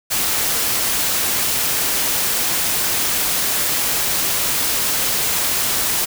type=noise; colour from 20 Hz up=white; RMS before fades=-19 dBFS; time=0.1-6.06 s; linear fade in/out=20 ms; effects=none